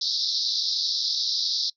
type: band-pass noise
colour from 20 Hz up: white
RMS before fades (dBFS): -26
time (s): 0.01-1.7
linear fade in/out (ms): 5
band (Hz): 3700 to 5400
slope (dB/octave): 96
effects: noise-tail reverb RT60 0.1 s tail -23 dB re dry